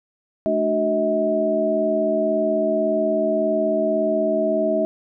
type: tone cluster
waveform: sine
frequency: 215.7 / 297.5 / 373.9 / 640 Hz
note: A3 / D4 / F#4 / D#5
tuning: -34 / +22 / +18 / +49 cents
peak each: -26 / -26 / -26 / -19 dBFS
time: 0.46-4.85 s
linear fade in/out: 0 ms
effects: none